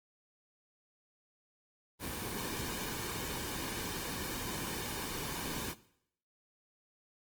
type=noise with comb filter; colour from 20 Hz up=pink; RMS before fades=-39 dBFS; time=1.99-5.75 s; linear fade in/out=50 ms; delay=1.5 ms; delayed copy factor=-0.5; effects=noise-tail reverb RT60 0.7 s tail -18 dB re dry + Opus 24 kbps